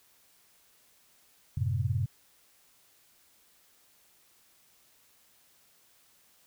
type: chord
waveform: sine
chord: F# diminished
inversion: none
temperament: equal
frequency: 92.5 / 110 / 130.81 Hz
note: F#2 / A2 / C3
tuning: 0 / 0 / 0 cents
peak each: -31 dBFS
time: 1.57-2.06 s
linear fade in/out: 5 ms
effects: white hiss -64 dBFS RMS until 6.46 s